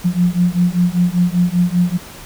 sine beating tone pair, 174.61 / 179.71 Hz, F3 / F3, 0 / +50 cents, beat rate 5.1 Hz, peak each -15 dBFS, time 0.04-1.98 s, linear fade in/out 20 ms, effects pink hiss -36 dBFS RMS until 2.25 s

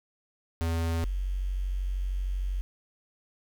square / sine tone pair in turn, 82.8 / 46.47 Hz, E2 / F#1, +8 / +8 cents, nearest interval minor seventh, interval 1000 cents, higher first, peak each -27 dBFS, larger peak neither, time 0.61-1.04 / 1.04-2.61 s, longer second, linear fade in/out 0 ms, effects 9-bit

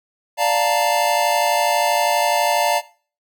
square chord, Bb major seventh, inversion first, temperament equal, 587.3 / 698.5 / 880 / 932.3 Hz, D5 / F5 / A5 / Bb5, 0 / 0 / 0 / 0 cents, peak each -22 / -21 / -22 / -23 dBFS, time 0.37-2.82 s, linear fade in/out 50 ms, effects noise-tail reverb RT60 0.4 s tail -19 dB re dry

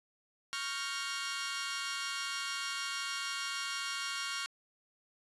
15% pulse chord, G half-diminished seventh, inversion second, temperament equal, 1108.7 / 1396.9 / 1568 / 1864.7 Hz, Db6 / F6 / G6 / Bb6, 0 / 0 / 0 / 0 cents, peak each -34 / -32 / -38 / -38 dBFS, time 0.53-4.46 s, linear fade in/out 0 ms, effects resampled to 24000 Hz

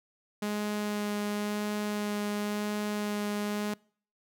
sawtooth tone with vibrato, 208 Hz, G#3, 3 cents sharp, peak -26 dBFS, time 0.42-3.74 s, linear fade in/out 5 ms, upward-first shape sine, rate 0.95 Hz, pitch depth 9 cents each way, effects noise-tail reverb RT60 0.5 s tail -25 dB re dry

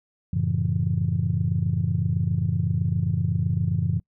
sine chord, F# minor seventh, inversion none, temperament just, 92.5 / 111 / 138.75 / 166.5 Hz, F#2 / A2 / C#3 / E3, 0 / +16 / +2 / +18 cents, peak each -26 dBFS, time 0.33-4 s, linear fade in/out 5 ms, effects noise-tail reverb RT60 0.1 s tail -26 dB re dry + tanh soft clip ceiling -11 dBFS

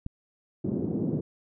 click, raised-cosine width 5 ms, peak -21 dBFS, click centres 0.064 s
white band-pass noise, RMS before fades -29 dBFS, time 0.64-1.21 s, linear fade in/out 10 ms, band 120 to 340 Hz, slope 24 dB/octave
effects none

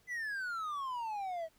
triangle exponential sweep, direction down, 2030 to 632 Hz, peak -34 dBFS, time 0.07-1.49 s, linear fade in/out 50 ms, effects pink hiss -69 dBFS RMS until 1.58 s

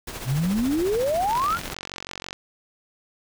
pink noise with tremolo, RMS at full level -32 dBFS, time 0.07-1.74 s, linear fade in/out 5 ms, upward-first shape triangle, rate 14 Hz, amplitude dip 60%
sine exponential sweep, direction up, 120.1 to 1480 Hz, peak -20 dBFS, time 0.25-1.59 s, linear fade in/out 50 ms
click train, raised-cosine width 0.2 ms, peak -15 dBFS, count 48, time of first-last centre 1.31-2.33 s, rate 46.1 Hz
effects none

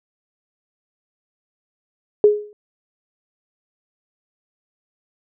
sine tone with exponential decay, 417.7 Hz, G#4, 10 cents sharp, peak -5 dBFS, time 2.24-2.53 s, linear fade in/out 1 ms, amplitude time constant 62 ms, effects none

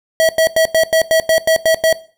square tone bursts, 646 Hz, E5, 35 cents flat, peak -10 dBFS, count 10, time 0.2-1.927 s, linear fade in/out 0 ms, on 89 ms, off 93 ms, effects noise-tail reverb RT60 0.4 s tail -17 dB re dry

